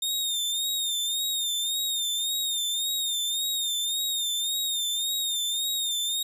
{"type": "tone with vibrato", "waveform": "sawtooth", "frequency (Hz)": 3664, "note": "A#7", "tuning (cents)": -31, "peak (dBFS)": -23, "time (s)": [0.02, 6.23], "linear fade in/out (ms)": 5, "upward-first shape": "sine", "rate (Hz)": 1.8, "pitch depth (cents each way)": 62, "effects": []}